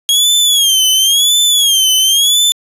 sawtooth tone with vibrato, 3271 Hz, G#7, 27 cents flat, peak -5 dBFS, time 0.09-2.52 s, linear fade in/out 0 ms, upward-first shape sine, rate 0.95 Hz, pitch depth 130 cents each way, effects resampled to 32000 Hz

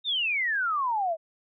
sine exponential sweep, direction down, 3755 to 622.3 Hz, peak -24 dBFS, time 0.04-1.17 s, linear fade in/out 50 ms, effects none

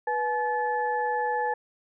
sine tone cluster, 489.7 / 853 / 1738 Hz, B4 / G#5 / A6, -15 / +46 / -22 cents, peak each -30 / -26 / -33 dBFS, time 0.07-1.54 s, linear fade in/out 5 ms, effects none

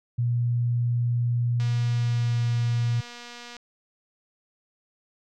sine tone with pitch glide, 120 to 118.48 Hz, B2 to A#2, -49 to +29 cents, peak -21 dBFS, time 0.18-3.01 s, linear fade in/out 10 ms, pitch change -22 cents, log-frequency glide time 1.86-2.35 s
click train, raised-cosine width 0.2 ms, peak -25 dBFS, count 473, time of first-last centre 1.6-3.567 s, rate 240 Hz
effects none

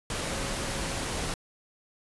sine tone in noise, 546 Hz, C#5, 26 cents flat, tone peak -42 dBFS, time 0.22-1.04 s, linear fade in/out 2 ms, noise pink, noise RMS -32 dBFS, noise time 0.1-1.34 s, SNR -13 dB, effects resampled to 24000 Hz

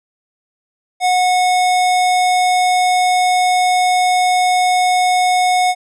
square tone, 730 Hz, F#5, 24 cents flat, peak -12 dBFS, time 1-5.75 s, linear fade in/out 50 ms, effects resampled to 24000 Hz

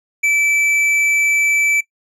triangle tone with tanh clipping, 2316 Hz, D7, 25 cents flat, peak -14 dBFS, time 0.23-1.81 s, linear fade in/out 10 ms, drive 15 dB, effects noise-tail reverb RT60 0.1 s tail -20 dB re dry + low-pass 11000 Hz 12 dB/octave

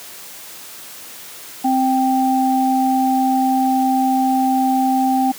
sine tone pair together, 261.8 / 784 Hz, C4 / G5, +1 / 0 cents, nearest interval octave + perfect fifth, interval 1899 cents, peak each -16 dBFS, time 1.64-5.32 s, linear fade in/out 10 ms, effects white hiss -36 dBFS RMS until 5.38 s + high-pass 150 Hz 12 dB/octave

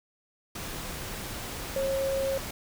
sine tone in noise, 541 Hz, C#5, 42 cents flat, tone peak -26 dBFS, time 1.76-2.38 s, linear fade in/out 5 ms, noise pink, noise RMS -37 dBFS, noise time 0.55-2.51 s, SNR +8 dB, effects none

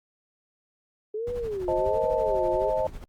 sine tone with vibrato, 415.3 Hz, G#4, in tune, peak -28 dBFS, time 1.14-2.7 s, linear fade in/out 5 ms, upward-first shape sine, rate 1.3 Hz, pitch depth 280 cents each way
brown noise with tremolo, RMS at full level -36 dBFS, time 1.27-3.04 s, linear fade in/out 0 ms, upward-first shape sine, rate 12 Hz, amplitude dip 70%
sine chord, A diminished, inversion first, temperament equal with one note detuned, 523.3 / 625.5 / 880 Hz, C5 / Eb5 / A5, 0 / +9 / 0 cents, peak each -27 / -26 / -30 dBFS, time 1.68-2.87 s, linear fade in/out 2 ms
effects Opus 48 kbps

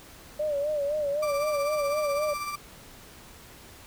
sine tone with vibrato, 587 Hz, D5, 1 cent flat, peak -25 dBFS, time 0.39-2.34 s, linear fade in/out 10 ms, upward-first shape sine, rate 3.9 Hz, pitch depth 79 cents each way
35% pulse tone with tremolo, 1174.7 Hz, D6, in tune, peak -27 dBFS, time 1.22-2.56 s, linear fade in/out 10 ms, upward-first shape triangle, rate 16 Hz, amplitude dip 55%
effects pink hiss -49 dBFS RMS until 3.86 s

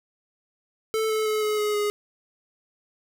square tone with pitch steps, 440 / 434.9 / 430 / 425 / 420.1 / 415.3 Hz, A4 / A4 / A4 / G#4 / G#4 / G#4, 0 / -20 / -40 / +40 / +20 / 0 cents, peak -23 dBFS, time 0.94-1.9 s, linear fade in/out 0 ms, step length 160 ms, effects none

